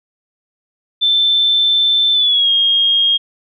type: tone with pitch glide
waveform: sine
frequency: 3541 to 3247 Hz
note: A7 to G#7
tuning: +10 to -40 cents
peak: -10 dBFS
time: 1.01-3.18 s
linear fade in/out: 20 ms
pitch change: -150 cents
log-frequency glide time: 2.13-2.5 s
effects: none

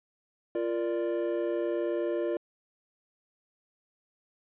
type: chord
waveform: triangle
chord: Bb major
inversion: second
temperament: equal with one note detuned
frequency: 346 / 466.2 / 587.3 Hz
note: F4 / Bb4 / D5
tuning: -16 / 0 / 0 cents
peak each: -28 / -32 / -31 dBFS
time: 0.55-2.37 s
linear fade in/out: 2 ms
effects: resampled to 8000 Hz

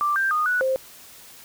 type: tone with pitch steps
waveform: sine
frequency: 1178 / 1577 / 1230 / 1476 / 525 Hz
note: D6 / G6 / D#6 / F#6 / C5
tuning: +5 / +10 / -20 / -5 / +6 cents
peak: -19 dBFS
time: 0.01-0.76 s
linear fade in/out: 0 ms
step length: 150 ms
effects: white hiss -46 dBFS RMS until 1.44 s

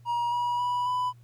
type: tone with pitch steps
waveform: triangle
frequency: 952 / 966.4 / 981 / 995.9 Hz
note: A#5 / B5 / B5 / B5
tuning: +36 / -38 / -12 / +14 cents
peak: -23 dBFS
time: 0.05-1.13 s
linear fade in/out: 50 ms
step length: 270 ms
effects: added 119 Hz sine -50 dBFS peak until 1.23 s + pink hiss -68 dBFS RMS until 1.23 s

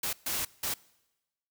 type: noise bursts at uneven times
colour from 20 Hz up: white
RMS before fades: -32 dBFS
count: 3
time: 0.03-0.13 / 0.26-0.45 / 0.63-0.74 s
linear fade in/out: 5 ms
effects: noise-tail reverb RT60 1.0 s tail -23 dB re dry

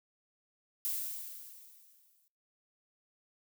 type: noise with exponential decay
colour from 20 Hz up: violet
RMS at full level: -33 dBFS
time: 0.85-2.28 s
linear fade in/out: 0 ms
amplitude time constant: 310 ms
effects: noise-tail reverb RT60 0.5 s tail -26 dB re dry

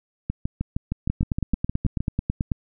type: two click trains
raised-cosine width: 5 ms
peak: -12 / -10 dBFS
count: 12 / 14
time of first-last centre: 0.3-2.005 / 1.1-2.518 s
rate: 6.45 / 9.17 Hz
effects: none

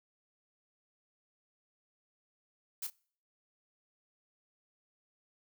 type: noise with echo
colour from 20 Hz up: blue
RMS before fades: -38 dBFS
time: 2.82-2.87 s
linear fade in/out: 5 ms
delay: 31 ms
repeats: 1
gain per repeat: -10 dB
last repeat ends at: 2.901 s
effects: noise-tail reverb RT60 0.5 s tail -24 dB re dry

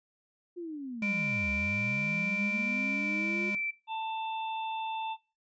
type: linear two-way sweep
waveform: sine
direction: down then up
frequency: 359.3 to 68.1 to 359.3 Hz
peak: -36 dBFS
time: 0.56-3.51 s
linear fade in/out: 20 ms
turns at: 1.51 s
type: tone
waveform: square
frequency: 203.7 Hz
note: G#3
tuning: 33 cents flat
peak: -36 dBFS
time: 1.02-3.55 s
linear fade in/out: 2 ms
type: tone with pitch glide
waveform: sine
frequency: 2349 to 2333 Hz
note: D7 to D7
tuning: 0 to -12 cents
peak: -31 dBFS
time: 1.02-3.71 s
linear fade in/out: 10 ms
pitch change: -12 cents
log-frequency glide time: 2.87-3.04 s
type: harmonic tone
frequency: 887 Hz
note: A5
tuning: 14 cents sharp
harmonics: 1 / 3 / 4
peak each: -33 / -43 / -45 dBFS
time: 3.87-5.17 s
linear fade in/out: 50 ms
effects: noise-tail reverb RT60 0.3 s tail -19 dB re dry + resampled to 16000 Hz

